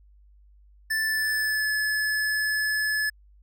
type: tone with pitch glide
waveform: square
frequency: 1760 to 1719.8 Hz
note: A6 to A6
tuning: 0 to -40 cents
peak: -24 dBFS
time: 0.9-3.1 s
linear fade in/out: 10 ms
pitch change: -40 cents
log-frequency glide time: 1.03-1.72 s
effects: added 50 Hz sine -52 dBFS peak until 3.42 s